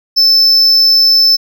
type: tone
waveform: triangle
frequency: 5274 Hz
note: E8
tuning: in tune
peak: -4 dBFS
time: 0.16-1.37 s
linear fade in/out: 20 ms
effects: none